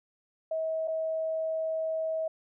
sine tone with dropouts, 641 Hz, E5, 49 cents flat, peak -28 dBFS, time 0.51-2.28 s, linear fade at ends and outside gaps 5 ms, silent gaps 0.876-0.88 s, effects none

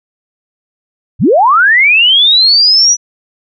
sine linear sweep, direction up, 67.8 to 5920 Hz, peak -4 dBFS, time 1.19-2.97 s, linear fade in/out 50 ms, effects none

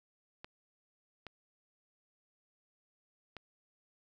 clicks, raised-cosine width 0.3 ms, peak -29 dBFS, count 3, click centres 0.445 / 1.267 / 3.367 s, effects none

